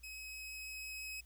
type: tone with level ramp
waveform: sawtooth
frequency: 2551 Hz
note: D#7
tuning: 43 cents sharp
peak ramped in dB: -43 to -39 dBFS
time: 0.03-1.21 s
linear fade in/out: 10 ms
effects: added 60 Hz sine -58 dBFS peak until 1.25 s + white hiss -70 dBFS RMS until 1.25 s